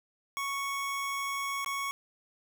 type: tone with dropouts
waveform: 25% pulse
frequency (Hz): 1108.7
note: C#6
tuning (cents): 0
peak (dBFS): -28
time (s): 0.37-1.91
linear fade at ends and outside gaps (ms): 0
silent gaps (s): 1.646-1.661
effects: none